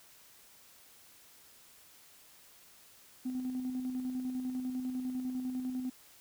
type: tone with tremolo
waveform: sine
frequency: 254.5 Hz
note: C4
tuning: 48 cents flat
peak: -31 dBFS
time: 3.25-5.9 s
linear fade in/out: 10 ms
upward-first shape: square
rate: 10 Hz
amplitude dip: 40%
effects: tanh soft clip ceiling -29 dBFS + white hiss -59 dBFS RMS until 6.2 s